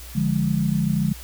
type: chord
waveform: sine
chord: D diminished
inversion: none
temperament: equal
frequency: 146.83 / 174.61 / 207.7 Hz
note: D3 / F3 / Ab3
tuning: 0 / 0 / 0 cents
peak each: -23 dBFS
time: 0.15-1.13 s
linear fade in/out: 10 ms
effects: added 60 Hz sine -38 dBFS peak until 1.23 s + white hiss -42 dBFS RMS until 1.23 s